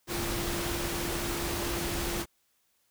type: tone in noise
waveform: sine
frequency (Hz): 344.1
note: F4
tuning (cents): -26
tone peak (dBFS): -36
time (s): 0.07-2.26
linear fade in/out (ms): 50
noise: pink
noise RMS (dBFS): -33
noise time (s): 0.07-2.26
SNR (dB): -6
effects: white hiss -72 dBFS RMS until 2.9 s